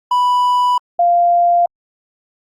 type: tone pair in turn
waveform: triangle / sine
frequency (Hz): 987.8 / 695.7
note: B5 / F5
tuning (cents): 0 / -7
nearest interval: tritone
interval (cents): 607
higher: first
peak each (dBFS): -9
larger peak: neither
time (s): 0.11-0.78 / 0.99-1.66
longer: neither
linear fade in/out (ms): 5
effects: Opus 48 kbps